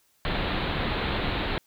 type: low-pass noise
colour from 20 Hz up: pink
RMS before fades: -28 dBFS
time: 0.25-1.58 s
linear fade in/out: 0 ms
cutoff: 4200 Hz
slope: 96 dB/octave
effects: white hiss -66 dBFS RMS until 1.66 s